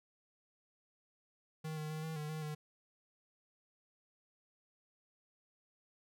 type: tone with pitch steps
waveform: square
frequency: 157 / 153.6 / 156 / 159.6 / 151.2 / 156.4 / 151.7 Hz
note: D#3 / D#3 / D#3 / D#3 / D#3 / D#3 / D#3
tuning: +16 / -22 / +5 / +44 / -49 / +9 / -44 cents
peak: -40 dBFS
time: 1.64-2.55 s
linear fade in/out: 10 ms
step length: 130 ms
effects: none